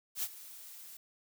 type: noise with ADSR envelope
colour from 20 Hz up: blue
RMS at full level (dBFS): -33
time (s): 0.15-0.97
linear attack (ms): 78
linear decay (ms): 48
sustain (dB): -17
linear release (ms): 3
effects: none